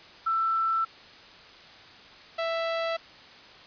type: tone pair in turn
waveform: sine / sawtooth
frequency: 1332 / 661.4 Hz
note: E6 / E5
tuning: +18 / +6 cents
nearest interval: octave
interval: 1212 cents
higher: first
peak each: -23 dBFS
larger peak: neither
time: 0.26-0.85 / 2.38-2.97 s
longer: neither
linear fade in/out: 10 ms
effects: white hiss -49 dBFS RMS until 3.66 s + resampled to 11025 Hz